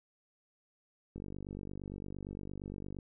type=click train; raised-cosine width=3 ms; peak=-30 dBFS; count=90; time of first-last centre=1.16-2.988 s; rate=48.7 Hz; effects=none